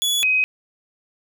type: tone pair in turn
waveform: sawtooth / sine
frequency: 3403 / 2522 Hz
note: G#7 / D#7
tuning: +41 / +23 cents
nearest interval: perfect fourth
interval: 518 cents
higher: first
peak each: -15 dBFS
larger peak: neither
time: 0.02-0.23 / 0.23-0.44 s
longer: neither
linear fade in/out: 0 ms
effects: none